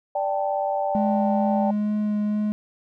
sine chord, D suspended fourth, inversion none, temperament just, 587.3 / 783.1 / 881 Hz, D5 / G5 / A5, 0 / -2 / +2 cents, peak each -25 / -25 / -30 dBFS, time 0.15-1.71 s, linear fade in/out 5 ms
triangle tone with vibrato, 210 Hz, G#3, 19 cents sharp, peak -19 dBFS, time 0.95-2.52 s, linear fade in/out 0 ms, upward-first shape sine, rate 2.2 Hz, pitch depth 9 cents each way
effects none

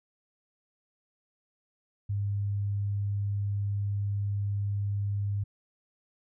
sine tone, 101.1 Hz, G#2, 46 cents flat, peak -27 dBFS, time 2.09-5.44 s, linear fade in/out 10 ms, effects none

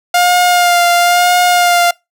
sawtooth tone with vibrato, 706 Hz, F5, 19 cents sharp, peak -4 dBFS, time 0.14-1.91 s, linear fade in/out 5 ms, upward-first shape sine, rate 1 Hz, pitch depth 23 cents each way, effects noise-tail reverb RT60 0.2 s tail -24 dB re dry

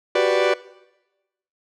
40% pulse chord, G major seventh, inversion third, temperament equal, 370 / 392 / 493.9 / 587.3 Hz, F#4 / G4 / B4 / D5, 0 / 0 / 0 / 0 cents, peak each -21 / -24 / -20 / -19 dBFS, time 0.15-0.54 s, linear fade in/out 5 ms, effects noise-tail reverb RT60 1.0 s tail -19 dB re dry + low-pass 4000 Hz 12 dB/octave

